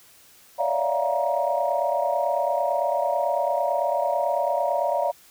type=tone cluster; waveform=sine; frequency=565 / 594 / 673 / 711 / 944 Hz; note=C#5 / D5 / E5 / F5 / A#5; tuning=+33 / +20 / +36 / +31 / +22 cents; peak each=-27 dBFS; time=0.58-5.12 s; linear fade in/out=20 ms; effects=tanh soft clip ceiling -9 dBFS + white hiss -53 dBFS RMS until 5.3 s